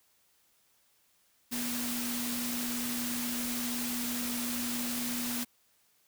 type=tone in noise; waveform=sine; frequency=241.8 Hz; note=B3; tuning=36 cents flat; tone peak=-35 dBFS; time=1.51-5.45 s; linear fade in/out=20 ms; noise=white; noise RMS=-36 dBFS; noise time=1.51-5.45 s; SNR=-2 dB; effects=white hiss -69 dBFS RMS until 6.07 s